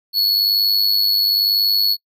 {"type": "tone with amplitude modulation", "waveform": "square", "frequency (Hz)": 4390, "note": "C#8", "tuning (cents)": -18, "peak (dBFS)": -12, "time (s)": [0.13, 1.97], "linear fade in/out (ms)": 50, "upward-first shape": "sine", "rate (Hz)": 101, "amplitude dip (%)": 55, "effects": ["noise-tail reverb RT60 0.1 s tail -25 dB re dry"]}